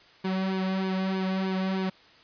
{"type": "tone with flanger", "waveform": "sawtooth", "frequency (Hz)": 189.4, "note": "F#3", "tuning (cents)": 41, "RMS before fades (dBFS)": -28, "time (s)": [0.24, 1.9], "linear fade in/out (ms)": 10, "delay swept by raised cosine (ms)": [1.5, 3.1], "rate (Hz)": 3.2, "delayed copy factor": -0.75, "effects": ["white hiss -55 dBFS RMS until 2.23 s", "resampled to 11025 Hz"]}